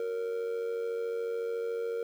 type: tone with amplitude modulation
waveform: triangle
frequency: 463.7 Hz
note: A#4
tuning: 9 cents flat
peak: -26 dBFS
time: 0-2.03 s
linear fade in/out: 2 ms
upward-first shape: sine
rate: 93.9 Hz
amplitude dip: 60%
effects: 10-bit